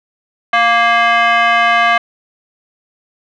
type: tone with frequency modulation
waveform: sine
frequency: 233.1 Hz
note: A#3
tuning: in tune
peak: -7 dBFS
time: 0.53-1.98 s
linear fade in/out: 5 ms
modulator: 933 Hz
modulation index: 2.3
effects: tanh soft clip ceiling -5 dBFS